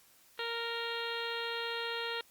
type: harmonic tone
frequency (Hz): 465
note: A#4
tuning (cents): -4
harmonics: 1 / 2 / 3 / 4 / 5 / 6 / 7 / 8 / 9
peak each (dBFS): -40 / -43 / -42 / -43 / -48 / -44 / -44 / -45 / -46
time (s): 0.39-2.21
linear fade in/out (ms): 2
effects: white hiss -63 dBFS RMS until 2.3 s + Opus 48 kbps